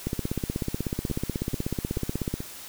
two click trains, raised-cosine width 3 ms, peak -19 / -14 dBFS, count 4 / 38, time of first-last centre 1.1-2.404 / 0.07-2.34 s, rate 2.3 / 16.3 Hz, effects white hiss -42 dBFS RMS until 2.68 s

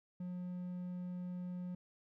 triangle tone, 179.5 Hz, F3, 48 cents sharp, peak -38 dBFS, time 0.2-1.75 s, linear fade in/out 5 ms, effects none

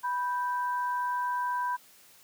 sine tone pair together, 985.9 / 1564 Hz, B5 / G6, -3 / -4 cents, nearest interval minor sixth, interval 799 cents, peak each -28 / -36 dBFS, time 0.03-1.77 s, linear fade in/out 20 ms, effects white hiss -57 dBFS RMS until 2.23 s + high-pass 100 Hz 12 dB/octave

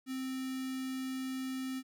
square tone with notch filter, 261.6 Hz, C4, in tune, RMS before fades -38 dBFS, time 0.06-1.83 s, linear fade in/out 50 ms, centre 840 Hz, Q 1.1, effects none

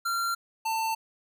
square tone pair in turn, 1375 / 892.9 Hz, F6 / A5, -27 / +25 cents, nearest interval perfect fifth, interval 748 cents, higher first, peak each -27 dBFS, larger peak neither, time 0.05-0.35 / 0.65-0.95 s, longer neither, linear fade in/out 10 ms, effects none

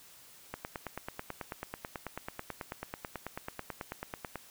click train, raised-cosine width 0.5 ms, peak -22 dBFS, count 36, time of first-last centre 0.54-4.357 s, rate 9.17 Hz, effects white hiss -56 dBFS RMS until 4.5 s

